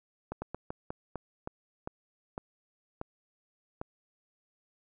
slowing click train, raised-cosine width 1 ms, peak -22 dBFS, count 11, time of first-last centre 0.32-3.814 s, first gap 100 ms, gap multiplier 1.26, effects none

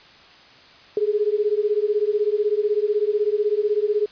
sine beating tone pair, 410.9 / 426.9 Hz, G#4 / G#4, -18 / +48 cents, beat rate 16 Hz, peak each -21 dBFS, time 0.97-4.06 s, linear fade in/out 2 ms, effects white hiss -48 dBFS RMS until 4.11 s + resampled to 11025 Hz

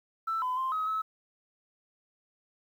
sine tone with pitch steps, 1327 / 1010 / 1047 / 1271 / 1295 Hz, E6 / B5 / C6 / D#6 / E6, +11 / +39 / +1 / +36 / -31 cents, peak -27 dBFS, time 0.27-1.02 s, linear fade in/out 10 ms, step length 150 ms, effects tanh soft clip ceiling -24 dBFS + 10-bit

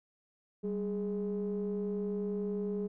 triangle ring-modulated tone, 110.2 Hz, A2, 3 cents sharp, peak -26 dBFS, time 0.63-2.88 s, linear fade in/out 20 ms, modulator 305 Hz, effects tanh soft clip ceiling -25 dBFS

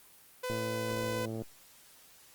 sawtooth tone, 503 Hz, B4, 32 cents sharp, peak -30 dBFS, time 0.43-1.26 s, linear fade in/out 10 ms
click train, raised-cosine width 2 ms, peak -26 dBFS, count 104, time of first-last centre 0.5-1.42 s, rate 112 Hz
effects white hiss -58 dBFS RMS until 2.34 s + Opus 32 kbps

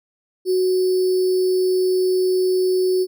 sine tone with sample-and-hold, 370.3 Hz, F#4, 1 cent sharp, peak -15 dBFS, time 0.45-3.07 s, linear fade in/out 50 ms, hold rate 4900 Hz, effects none

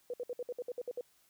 sine tone bursts, 490 Hz, B4, 14 cents flat, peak -35 dBFS, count 10, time 0.1-1.01 s, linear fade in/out 2 ms, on 37 ms, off 60 ms, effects white hiss -69 dBFS RMS until 1.29 s

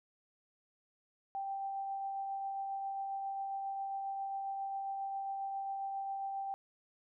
sine tone with tremolo, 784 Hz, G5, in tune, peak -35 dBFS, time 1.35-6.54 s, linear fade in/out 0 ms, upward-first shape triangle, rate 7.4 Hz, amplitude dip 25%, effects none

